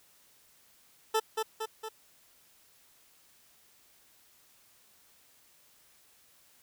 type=tone with echo; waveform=20% pulse; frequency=440 Hz; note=A4; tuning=in tune; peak=-20 dBFS; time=1.14-1.2 s; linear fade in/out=10 ms; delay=230 ms; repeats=3; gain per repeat=-4 dB; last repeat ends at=1.89 s; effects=white hiss -63 dBFS RMS until 6.62 s